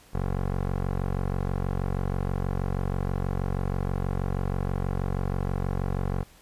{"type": "tone with low-pass filter", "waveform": "15% pulse", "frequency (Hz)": 46.25, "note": "F#1", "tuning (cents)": 0, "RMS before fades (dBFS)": -28, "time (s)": [0.13, 6.24], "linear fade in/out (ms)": 20, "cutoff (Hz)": 1200, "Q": 0.91, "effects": ["pink hiss -55 dBFS RMS until 6.41 s", "resampled to 32000 Hz"]}